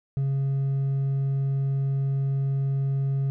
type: tone with hard clipping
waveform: sine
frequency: 136.8 Hz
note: C#3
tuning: 23 cents flat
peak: -23 dBFS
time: 0.17-3.3 s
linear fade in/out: 0 ms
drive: 2 dB
effects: none